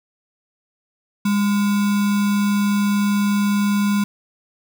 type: tone with sample-and-hold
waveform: sine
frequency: 203.4 Hz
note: G#3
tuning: 36 cents flat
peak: -15 dBFS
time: 1.25-4.04 s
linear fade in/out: 5 ms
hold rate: 1225 Hz
effects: none